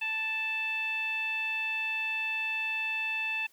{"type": "tone with low-pass filter", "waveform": "15% pulse", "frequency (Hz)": 880, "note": "A5", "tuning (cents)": 0, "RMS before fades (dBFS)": -32, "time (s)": [0.01, 3.47], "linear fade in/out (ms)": 10, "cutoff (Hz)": 2800, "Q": 8.4, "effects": ["white hiss -64 dBFS RMS until 3.52 s", "high-pass 150 Hz 12 dB/octave"]}